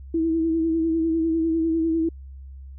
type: tone with vibrato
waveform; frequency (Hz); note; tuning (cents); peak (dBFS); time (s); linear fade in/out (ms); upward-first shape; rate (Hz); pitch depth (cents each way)
sine; 325.8; E4; -20; -19; 0.14-2.09; 5; sine; 10; 33
effects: added 67 Hz sine -37 dBFS peak until 2.78 s